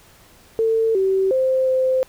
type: tone with pitch steps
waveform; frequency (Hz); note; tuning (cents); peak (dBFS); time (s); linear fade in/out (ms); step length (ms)
sine; 448.6 / 383.3 / 522 / 519; A4 / G4 / C5 / C5; +34 / -39 / -4 / -14; -15; 0.59-2.03; 0; 360
effects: pink hiss -50 dBFS RMS until 2.08 s